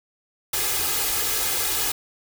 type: noise with comb filter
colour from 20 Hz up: white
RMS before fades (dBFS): -24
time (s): 0.53-1.92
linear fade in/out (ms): 5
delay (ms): 2.4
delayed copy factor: +0.75
effects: none